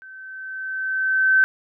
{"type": "tone with level ramp", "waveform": "sine", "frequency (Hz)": 1539, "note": "G6", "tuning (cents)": -32, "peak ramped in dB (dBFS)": [-39, -11], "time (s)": [0.02, 1.44], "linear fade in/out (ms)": 0, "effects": []}